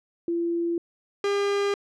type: tone pair in turn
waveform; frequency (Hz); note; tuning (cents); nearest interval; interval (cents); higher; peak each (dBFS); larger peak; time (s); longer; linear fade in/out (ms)
sine / 45% pulse; 340 / 402.6; F4 / G4; -46 / +46; minor third; 292; second; -23 / -22; second; 0.28-0.78 / 1.24-1.74; neither; 2
effects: low-pass 5000 Hz 12 dB/octave